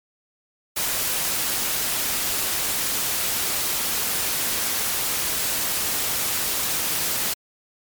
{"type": "noise", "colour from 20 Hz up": "white", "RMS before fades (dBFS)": -24, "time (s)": [0.76, 7.34], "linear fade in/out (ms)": 10, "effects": ["MP3 96 kbps"]}